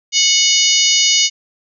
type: harmonic tone with a mistuned harmonic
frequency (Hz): 734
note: F#5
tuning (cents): -14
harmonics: 3 / 4 / 5 / 6 / 7 / 8 / 9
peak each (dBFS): -21 / -16 / -20 / -20 / -18 / -20 / -16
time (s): 0.12-1.3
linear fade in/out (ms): 50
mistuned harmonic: 7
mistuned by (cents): -62
effects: none

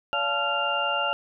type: tone cluster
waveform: sine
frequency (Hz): 571 / 697 / 868 / 1379 / 2795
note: D5 / F5 / A5 / F6 / F7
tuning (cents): -49 / -4 / -24 / -22 / +1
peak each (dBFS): -31 / -32 / -30 / -28 / -28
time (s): 0.13-1.13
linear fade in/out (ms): 0
effects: none

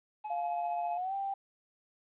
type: tone with tremolo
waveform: triangle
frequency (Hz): 850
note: G#5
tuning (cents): +40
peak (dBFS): -33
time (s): 0.24-0.98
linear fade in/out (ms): 10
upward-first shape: triangle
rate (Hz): 15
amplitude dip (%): 50
type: tone with pitch glide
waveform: sine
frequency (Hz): 701 to 786.8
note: F5 to G5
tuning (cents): +6 to +6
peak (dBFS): -32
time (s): 0.3-1.34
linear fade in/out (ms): 5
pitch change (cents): +200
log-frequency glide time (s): 0.95-1.14
effects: resampled to 8000 Hz + 11-bit

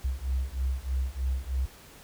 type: beating tone pair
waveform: sine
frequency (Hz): 63.7 / 66.9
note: C2 / C2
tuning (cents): -46 / +39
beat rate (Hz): 3.2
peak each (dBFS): -30 / -30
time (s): 0.04-1.66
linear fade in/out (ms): 10
effects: pink hiss -51 dBFS RMS until 2.03 s

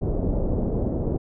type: low-pass noise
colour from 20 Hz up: pink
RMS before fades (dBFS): -24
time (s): 0.01-1.18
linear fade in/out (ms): 20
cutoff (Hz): 570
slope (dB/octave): 24
effects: none

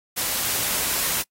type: noise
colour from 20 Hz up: white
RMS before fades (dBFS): -24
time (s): 0.16-1.23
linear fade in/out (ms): 20
effects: noise-tail reverb RT60 0.1 s tail -24 dB re dry + AAC 48 kbps

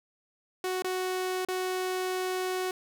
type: tone with dropouts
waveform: sawtooth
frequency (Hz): 370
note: F#4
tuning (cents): 0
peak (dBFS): -25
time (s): 0.64-2.71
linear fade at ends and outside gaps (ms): 2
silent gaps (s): 0.822-0.844 / 1.45-1.485
effects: none

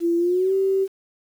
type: tone with pitch glide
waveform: sine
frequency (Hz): 339.9 to 386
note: F4 to G4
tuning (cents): -47 to -27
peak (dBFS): -17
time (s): 0-0.88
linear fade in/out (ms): 50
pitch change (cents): +220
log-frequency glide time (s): 0.17-0.53
effects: 8-bit

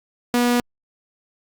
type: tone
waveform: sawtooth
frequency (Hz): 242.5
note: B3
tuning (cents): -31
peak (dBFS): -12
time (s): 0.34-0.6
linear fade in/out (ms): 0
effects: Opus 48 kbps

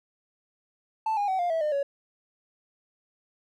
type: tone with pitch steps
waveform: triangle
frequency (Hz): 880 / 816.3 / 757.3 / 702.5 / 651.7 / 604.5 / 560.8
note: A5 / G#5 / F#5 / F5 / E5 / D5 / C#5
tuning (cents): 0 / -30 / +40 / +10 / -20 / +50 / +20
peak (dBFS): -21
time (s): 1.06-1.83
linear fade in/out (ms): 5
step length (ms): 110
effects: tanh soft clip ceiling -19 dBFS

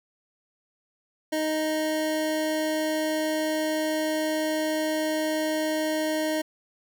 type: tone pair together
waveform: square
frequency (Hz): 311.4 / 622.3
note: D#4 / D#5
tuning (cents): +2 / 0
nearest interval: octave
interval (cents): 1198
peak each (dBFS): -28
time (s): 1.32-6.42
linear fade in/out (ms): 10
effects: none

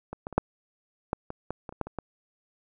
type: clicks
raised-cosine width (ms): 1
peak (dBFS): -22 / -20 / -26 / -6 / -12 / -21 / -17 / -23 / -30 / -14 / -25 / -18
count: 12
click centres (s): 0.13 / 0.269 / 0.327 / 0.38 / 1.131 / 1.304 / 1.506 / 1.692 / 1.725 / 1.813 / 1.87 / 1.987
effects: none

